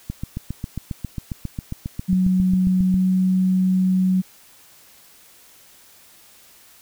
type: click train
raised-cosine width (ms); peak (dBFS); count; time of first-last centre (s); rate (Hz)
5; -14; 22; 0.1-2.942; 7.39
type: tone with pitch glide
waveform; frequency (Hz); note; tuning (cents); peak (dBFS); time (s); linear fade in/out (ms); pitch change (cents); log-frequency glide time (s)
sine; 185 to 186.07; F#3 to F#3; 0 to +10; -15; 2.08-4.22; 20; +10; 2.83-3.07
effects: white hiss -50 dBFS RMS until 6.81 s